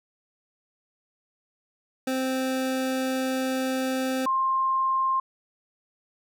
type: tone pair in turn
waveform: 25% pulse / sine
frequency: 261.1 / 1057.5 Hz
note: C4 / C6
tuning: -3 / +18 cents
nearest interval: 2 octaves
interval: 2421 cents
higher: second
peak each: -21 dBFS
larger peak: neither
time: 2.07-4.26 / 4.26-5.2 s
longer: first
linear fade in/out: 5 ms
effects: none